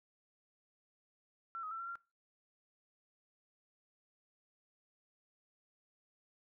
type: tone with pitch steps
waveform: sine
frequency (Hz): 1351 / 1262 / 1339 / 1365 / 1380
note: E6 / D#6 / E6 / F6 / F6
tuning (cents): +42 / +24 / +27 / -40 / -21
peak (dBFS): -40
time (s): 1.55-1.955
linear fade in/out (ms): 0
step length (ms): 81
effects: noise-tail reverb RT60 0.3 s tail -21 dB re dry